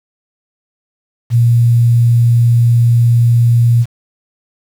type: tone with quantisation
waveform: sine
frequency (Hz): 118.3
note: A#2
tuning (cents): +26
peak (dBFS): -6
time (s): 1.3-3.86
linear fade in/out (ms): 50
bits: 6
effects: none